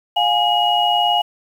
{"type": "tone cluster", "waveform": "sine", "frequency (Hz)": [710, 829, 2897], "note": ["F5", "G#5", "F#7"], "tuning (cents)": [28, -3, -37], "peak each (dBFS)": -18, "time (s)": [0.16, 1.22], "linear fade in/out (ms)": 10, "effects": ["7-bit"]}